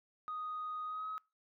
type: tone with pitch glide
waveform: sine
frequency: 1244.5 to 1273.6 Hz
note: D#6 to D#6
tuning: 0 to +40 cents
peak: -37 dBFS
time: 0.28-1.18 s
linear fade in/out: 0 ms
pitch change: +40 cents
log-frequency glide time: 0.86-1.07 s
effects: noise-tail reverb RT60 0.3 s tail -26 dB re dry + tanh soft clip ceiling -34 dBFS